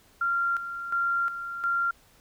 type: tone with tremolo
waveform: sine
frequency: 1384 Hz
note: F6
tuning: 16 cents flat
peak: -23 dBFS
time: 0.21-1.91 s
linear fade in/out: 5 ms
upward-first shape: square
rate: 1.4 Hz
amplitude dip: 65%
effects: pink hiss -59 dBFS RMS until 2.2 s